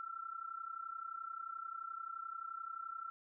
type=tone with amplitude modulation; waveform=sine; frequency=1344 Hz; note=E6; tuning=33 cents sharp; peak=-39 dBFS; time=0-3.1 s; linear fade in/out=0 ms; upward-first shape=sine; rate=31.5 Hz; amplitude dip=80%; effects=none